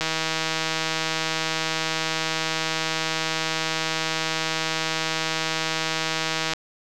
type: click train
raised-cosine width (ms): 0.2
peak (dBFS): -7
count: 1045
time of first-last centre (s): 0.01-6.535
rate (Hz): 160
effects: none